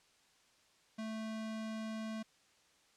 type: tone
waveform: square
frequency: 220 Hz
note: A3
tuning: in tune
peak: -40 dBFS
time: 0.98-2.23 s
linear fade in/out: 10 ms
effects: white hiss -69 dBFS RMS until 2.96 s + low-pass 7000 Hz 12 dB/octave